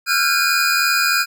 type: tone cluster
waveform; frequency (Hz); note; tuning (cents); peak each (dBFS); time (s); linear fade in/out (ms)
square; 1361 / 1444 / 1594 / 2452 / 4927; F6 / F#6 / G6 / D#7 / D#8; -45 / -43 / +28 / -26 / -18; -22; 0.06-1.26; 50
effects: none